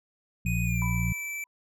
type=harmonic tone; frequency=58.27 Hz; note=A#1; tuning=in tune; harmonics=1 / 2 / 3; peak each=-30 / -28 / -30 dBFS; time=0.45-1.13 s; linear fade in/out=5 ms
type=tone with pitch glide; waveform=square; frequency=2489 to 2322 Hz; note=D#7 to D7; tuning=0 to -20 cents; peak=-33 dBFS; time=0.46-1.44 s; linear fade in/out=2 ms; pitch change=-120 cents; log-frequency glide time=0.64-0.83 s
type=tone with exponential decay; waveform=sine; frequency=990 Hz; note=B5; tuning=4 cents sharp; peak=-33 dBFS; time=0.82-1.47 s; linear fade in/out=0 ms; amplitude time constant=140 ms
effects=none